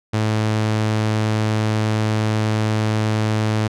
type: tone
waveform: sawtooth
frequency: 108.4 Hz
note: A2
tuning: 25 cents flat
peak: -13 dBFS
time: 0.13-3.68 s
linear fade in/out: 10 ms
effects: low-pass 7000 Hz 12 dB/octave

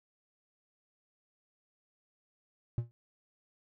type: tone with exponential decay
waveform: triangle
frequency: 117.9 Hz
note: A#2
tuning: 20 cents sharp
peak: -23 dBFS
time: 2.78-2.91 s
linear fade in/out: 0 ms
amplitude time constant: 27 ms
effects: none

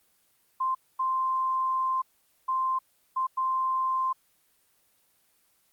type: tone bursts at uneven times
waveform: sine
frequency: 1045 Hz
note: C6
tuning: 2 cents flat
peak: -24 dBFS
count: 5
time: 0.6-0.75 / 0.99-2.02 / 2.48-2.79 / 3.16-3.27 / 3.37-4.13 s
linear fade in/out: 10 ms
effects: white hiss -67 dBFS RMS until 5.72 s + Opus 24 kbps

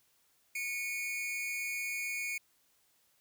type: tone pair together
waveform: 45% pulse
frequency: 2209 / 2436 Hz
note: C#7 / D#7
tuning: -7 / -37 cents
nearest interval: major second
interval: 170 cents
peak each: -37 / -38 dBFS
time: 0.55-2.38 s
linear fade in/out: 5 ms
effects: white hiss -71 dBFS RMS until 3.2 s

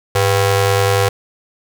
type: ring-modulated tone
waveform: sawtooth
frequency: 297.7 Hz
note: D4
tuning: 24 cents sharp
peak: -5 dBFS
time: 0.15-1.09 s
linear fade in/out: 5 ms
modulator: 194 Hz
effects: none

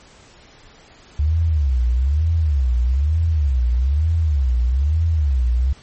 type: tone with vibrato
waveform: sine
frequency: 70.4 Hz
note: C#2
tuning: 27 cents sharp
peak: -14 dBFS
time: 1.19-5.73 s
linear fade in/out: 5 ms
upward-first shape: sine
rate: 1.1 Hz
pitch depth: 280 cents each way
effects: pink hiss -47 dBFS RMS until 5.82 s + MP3 32 kbps

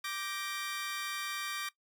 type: chord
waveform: 20% pulse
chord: G minor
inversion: second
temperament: just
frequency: 1176 / 1568 / 1881.6 Hz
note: D6 / G6 / Bb6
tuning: +2 / 0 / +16 cents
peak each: -34 / -38 / -37 dBFS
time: 0.04-1.69 s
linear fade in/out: 5 ms
effects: noise-tail reverb RT60 0.1 s tail -18 dB re dry

